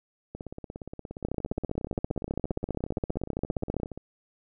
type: two click trains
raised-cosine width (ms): 2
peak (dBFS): -24 / -14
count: 63 / 40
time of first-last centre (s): 0.35-3.976 / 1.25-3.833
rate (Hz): 17.1 / 15.1
effects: none